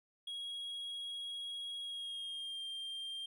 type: tone with pitch glide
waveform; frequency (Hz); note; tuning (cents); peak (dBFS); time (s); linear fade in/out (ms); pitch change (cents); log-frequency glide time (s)
triangle; 3305 to 3185; G#7 to G7; -9 to +27; -39; 0.27-3.26; 5; -64; 1.83-2.64
effects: none